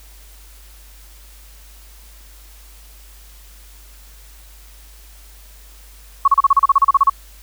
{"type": "tone bursts", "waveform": "sine", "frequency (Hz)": 1108.7, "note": "C#6", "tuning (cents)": 0, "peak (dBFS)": -7, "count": 14, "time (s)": [6.25, 7.098], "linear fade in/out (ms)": 5, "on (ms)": 29, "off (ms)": 34, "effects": ["added 50 Hz sine -41 dBFS peak until 7.42 s", "white hiss -47 dBFS RMS until 7.42 s"]}